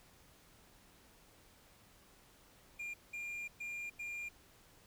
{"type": "tone bursts at uneven times", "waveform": "triangle", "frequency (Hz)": 2400, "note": "D7", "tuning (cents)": 37, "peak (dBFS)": -39, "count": 4, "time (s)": [[2.79, 2.94], [3.13, 3.48], [3.6, 3.9], [3.99, 4.29]], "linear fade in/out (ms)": 10, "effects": ["pink hiss -64 dBFS RMS until 4.86 s"]}